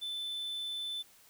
triangle tone, 3520 Hz, A7, in tune, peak -34 dBFS, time 0.01-1.03 s, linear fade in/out 20 ms, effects white hiss -61 dBFS RMS until 1.29 s

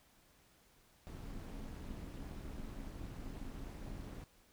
brown noise with amplitude modulation, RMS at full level -43 dBFS, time 1.07-4.24 s, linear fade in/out 0 ms, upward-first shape sine, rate 241 Hz, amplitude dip 75%, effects pink hiss -68 dBFS RMS until 4.52 s

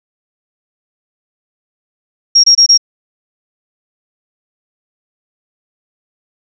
sine tone bursts, 5588 Hz, F8, in tune, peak -3 dBFS, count 4, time 2.35-2.777 s, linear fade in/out 10 ms, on 88 ms, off 25 ms, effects none

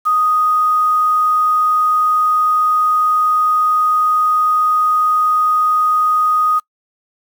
sine tone with quantisation, 1244.5 Hz, D#6, in tune, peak -11 dBFS, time 0.05-6.6 s, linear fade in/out 20 ms, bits 6, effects noise-tail reverb RT60 0.1 s tail -24 dB re dry

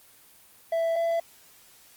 triangle tone pair in turn, 662 / 669.7 Hz, E5 / E5, +7 / +27 cents, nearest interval unison, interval 20 cents, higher second, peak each -21 dBFS, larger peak neither, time 0.72-0.96 / 0.96-1.2 s, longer neither, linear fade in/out 5 ms, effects white hiss -55 dBFS RMS until 1.96 s + Opus 24 kbps

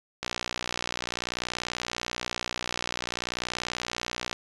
click train, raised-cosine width 0.2 ms, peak -12 dBFS, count 249, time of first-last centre 0.23-4.329 s, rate 60.5 Hz, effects resampled to 22050 Hz

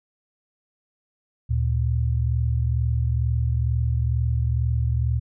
sine tone pair together, 74.35 / 116.54 Hz, D2 / A#2, +22 / 0 cents, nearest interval minor sixth, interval 778 cents, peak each -22 dBFS, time 1.49-5.2 s, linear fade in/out 20 ms, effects none

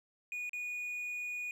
triangle tone with dropouts, 2458 Hz, D#7, 22 cents flat, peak -35 dBFS, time 0.32-1.51 s, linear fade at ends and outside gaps 1 ms, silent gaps 0.494-0.532 s, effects none

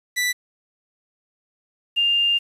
sawtooth / sine tone pair in turn, 1975.5 / 2803 Hz, B6 / F7, 0 / +6 cents, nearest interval tritone, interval 606 cents, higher second, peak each -16 dBFS, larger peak neither, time 0.16-0.33 / 1.96-2.39 s, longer second, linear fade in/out 20 ms, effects resampled to 32000 Hz + 8-bit

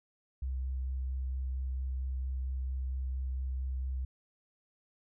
sine tone with vibrato, 65 Hz, C2, 11 cents flat, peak -32 dBFS, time 0.42-4.05 s, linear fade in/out 5 ms, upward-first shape sine, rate 4.4 Hz, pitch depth 12 cents each way, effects none

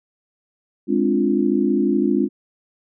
sine chord, D half-diminished seventh, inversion second, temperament equal, 207.7 / 261.6 / 293.7 / 349.2 Hz, Ab3 / C4 / D4 / F4, 0 / 0 / 0 / 0 cents, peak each -21 dBFS, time 0.87-2.29 s, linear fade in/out 50 ms, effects none

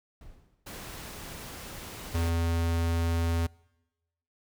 brown noise with exponential decay, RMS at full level -45 dBFS, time 0.21-0.86 s, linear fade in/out 2 ms, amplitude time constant 140 ms
pink noise, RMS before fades -42 dBFS, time 0.66-2.3 s, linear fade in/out 10 ms
square tone, 83.7 Hz, E2, 27 cents sharp, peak -26 dBFS, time 2.14-3.47 s, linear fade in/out 10 ms
effects noise-tail reverb RT60 1.0 s tail -25 dB re dry

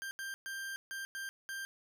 40% pulse tone bursts at uneven times, 1583 Hz, G6, 17 cents sharp, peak -38 dBFS, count 6, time 0.02-0.11 / 0.19-0.34 / 0.46-0.76 / 0.91-1.05 / 1.15-1.29 / 1.49-1.65 s, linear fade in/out 0 ms, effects none

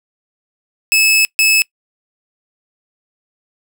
sawtooth tone bursts at uneven times, 2600 Hz, E7, 24 cents flat, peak -6 dBFS, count 2, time 0.92-1.25 / 1.39-1.62 s, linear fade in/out 0 ms, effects noise-tail reverb RT60 0.1 s tail -24 dB re dry

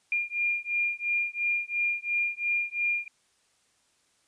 sine beating tone pair, 2406 / 2408.9 Hz, D7 / D7, +41 / +43 cents, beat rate 2.9 Hz, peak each -29 dBFS, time 0.12-3.08 s, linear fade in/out 2 ms, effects white hiss -68 dBFS RMS until 4.27 s + resampled to 22050 Hz

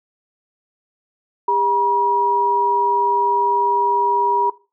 sine tone pair together, 403.8 / 960.4 Hz, G#4 / B5, -49 / -49 cents, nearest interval octave + minor third, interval 1500 cents, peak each -23 / -14 dBFS, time 1.48-4.5 s, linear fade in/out 5 ms, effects noise-tail reverb RT60 0.3 s tail -18 dB re dry

